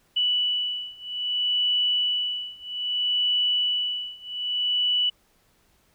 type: beating tone pair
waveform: sine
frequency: 2960 / 2960.62 Hz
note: F#7 / F#7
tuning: 0 / 0 cents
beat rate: 0.62 Hz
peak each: -26 / -25 dBFS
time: 0.16-5.1 s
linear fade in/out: 10 ms
effects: pink hiss -64 dBFS RMS until 5.94 s